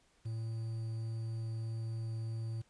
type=tone with quantisation; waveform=triangle; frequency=112.7 Hz; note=A2; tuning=42 cents sharp; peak=-34 dBFS; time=0.25-2.62 s; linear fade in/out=10 ms; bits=10; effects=pink hiss -70 dBFS RMS until 2.69 s + resampled to 22050 Hz

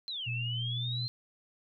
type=exponential two-way sweep; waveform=sine; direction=down then up; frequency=4186 to 2584 to 4186 Hz; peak=-35 dBFS; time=0.08-1.08 s; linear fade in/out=0 ms; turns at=0.3 s
type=tone with pitch glide; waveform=sine; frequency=119.7 to 122.07 Hz; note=A#2 to B2; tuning=+46 to -20 cents; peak=-33 dBFS; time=0.26-1.08 s; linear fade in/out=20 ms; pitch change=+34 cents; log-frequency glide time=0.58-0.89 s
effects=none

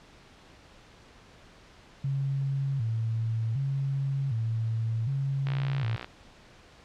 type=tone with vibrato; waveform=sine; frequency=124.4 Hz; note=B2; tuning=13 cents sharp; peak=-26 dBFS; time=2.04-5.96 s; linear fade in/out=5 ms; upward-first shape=square; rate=0.66 Hz; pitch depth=170 cents each way
type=click train; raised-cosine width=0.3 ms; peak=-21 dBFS; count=36; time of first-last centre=5.47-6.045 s; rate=60.9 Hz
effects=pink hiss -54 dBFS RMS until 6.84 s + low-pass 5000 Hz 12 dB/octave

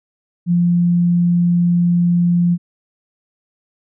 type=tone; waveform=sine; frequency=174 Hz; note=F3; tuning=6 cents flat; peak=-11 dBFS; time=0.46-2.58 s; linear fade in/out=50 ms; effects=none

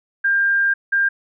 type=tone bursts at uneven times; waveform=sine; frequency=1598 Hz; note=G6; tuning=33 cents sharp; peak=-14 dBFS; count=2; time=0.24-0.74 / 0.92-1.09 s; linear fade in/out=10 ms; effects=none

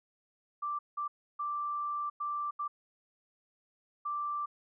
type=tone bursts at uneven times; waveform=sine; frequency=1174.7 Hz; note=D6; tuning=in tune; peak=-32 dBFS; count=6; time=0.62-0.79 / 0.97-1.08 / 1.39-2.1 / 2.2-2.51 / 2.59-2.68 / 4.05-4.46 s; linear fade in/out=10 ms; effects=none

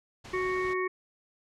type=noise; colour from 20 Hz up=pink; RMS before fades=-45 dBFS; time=0.24-0.74 s; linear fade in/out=10 ms
type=harmonic tone; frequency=370 Hz; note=F#4; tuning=in tune; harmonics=1 / 3 / 5 / 6; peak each=-29 / -34 / -36 / -37 dBFS; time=0.33-0.88 s; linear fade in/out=10 ms
effects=low-pass 6000 Hz 12 dB/octave

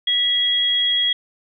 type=tone pair together; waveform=sine; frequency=1964 / 3303 Hz; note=B6 / G#7; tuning=-10 / -10 cents; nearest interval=major sixth; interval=900 cents; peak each=-27 / -16 dBFS; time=0.07-1.13 s; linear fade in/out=5 ms; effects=none

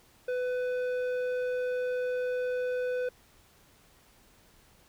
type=tone with low-pass filter; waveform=square; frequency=499.8 Hz; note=B4; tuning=21 cents sharp; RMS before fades=-31 dBFS; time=0.28-3.09 s; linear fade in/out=5 ms; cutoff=1700 Hz; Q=0.65; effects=pink hiss -61 dBFS RMS until 4.88 s

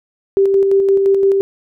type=tone with tremolo; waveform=sine; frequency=392 Hz; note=G4; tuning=in tune; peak=-8 dBFS; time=0.37-1.41 s; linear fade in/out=0 ms; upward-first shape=square; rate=5.8 Hz; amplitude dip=30%; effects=none

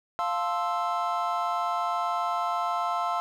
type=chord; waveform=triangle; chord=F major seventh; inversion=none; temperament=equal; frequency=698.5 / 880 / 1046.5 / 1318.5 Hz; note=F5 / A5 / C6 / E6; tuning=0 / 0 / 0 / 0 cents; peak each=-28 / -32 / -29 / -29 dBFS; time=0.19-3.2 s; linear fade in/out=0 ms; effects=none

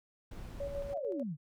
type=noise; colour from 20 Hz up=brown; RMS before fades=-44 dBFS; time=0.31-0.94 s; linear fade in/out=5 ms
type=tone with tremolo; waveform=sine; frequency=564 Hz; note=C#5; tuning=30 cents sharp; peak=-35 dBFS; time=0.6-1.23 s; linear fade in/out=5 ms; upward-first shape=square; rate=6.7 Hz; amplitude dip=45%
type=exponential sweep; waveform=sine; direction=down; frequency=819 to 136.2 Hz; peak=-35 dBFS; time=0.92-1.37 s; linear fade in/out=50 ms
effects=none

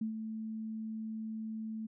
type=tone with ADSR envelope; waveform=sine; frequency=220 Hz; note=A3; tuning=in tune; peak=-31 dBFS; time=0.01-1.87 s; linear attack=6 ms; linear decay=110 ms; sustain=-6 dB; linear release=13 ms; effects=none

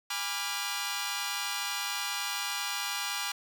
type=chord; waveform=10% pulse; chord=G# diminished seventh; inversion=none; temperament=equal with one note detuned; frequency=817.8 / 987.8 / 1174.7 / 1396.9 Hz; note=G#5 / B5 / D6 / F6; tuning=-27 / 0 / 0 / 0 cents; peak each=-29 dBFS; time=0.1-3.32 s; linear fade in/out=5 ms; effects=none

